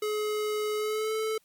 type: tone with pitch glide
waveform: square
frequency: 424.2 to 437.4 Hz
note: G#4 to A4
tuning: +37 to -10 cents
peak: -28 dBFS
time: 0.02-1.38 s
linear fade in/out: 5 ms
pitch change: +53 cents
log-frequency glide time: 0.76-1.13 s
effects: white hiss -67 dBFS RMS until 1.44 s + MP3 96 kbps